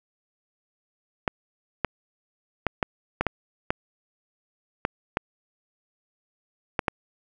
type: clicks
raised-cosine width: 0.5 ms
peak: -7 dBFS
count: 11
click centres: 1.278 / 1.847 / 2.667 / 2.828 / 3.21 / 3.267 / 3.705 / 4.851 / 5.171 / 6.792 / 6.882 s
effects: none